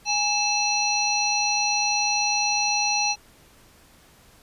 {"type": "harmonic tone with a mistuned harmonic", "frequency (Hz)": 828, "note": "G#5", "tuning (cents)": -5, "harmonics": [1, 3, 5, 7], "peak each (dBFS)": [-26, -26, -26, -26], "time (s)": [0.05, 3.16], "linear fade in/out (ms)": 50, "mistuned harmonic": 3, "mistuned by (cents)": 100, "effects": ["pink hiss -54 dBFS RMS until 4.42 s", "resampled to 32000 Hz"]}